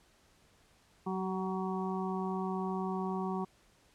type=harmonic tone with a mistuned harmonic; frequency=187.6 Hz; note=F#3; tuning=24 cents sharp; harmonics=1 / 2 / 4 / 5 / 6; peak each=-35 / -38 / -41 / -42 / -43 dBFS; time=1.06-3.45 s; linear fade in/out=10 ms; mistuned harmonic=2; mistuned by=+16 cents; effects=pink hiss -66 dBFS RMS until 3.94 s + low-pass 10000 Hz 12 dB/octave